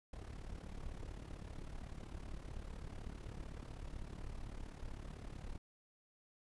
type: noise with amplitude modulation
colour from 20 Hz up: brown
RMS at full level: -44 dBFS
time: 0.13-5.58 s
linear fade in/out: 5 ms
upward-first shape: sine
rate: 35.8 Hz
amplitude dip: 75%
effects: resampled to 24000 Hz